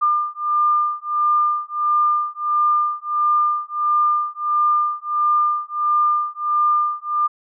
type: beating tone pair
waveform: sine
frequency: 1200 / 1201.5 Hz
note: D6 / D6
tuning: +37 / +39 cents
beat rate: 1.5 Hz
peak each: -19 dBFS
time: 0.01-7.28 s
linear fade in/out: 20 ms
effects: none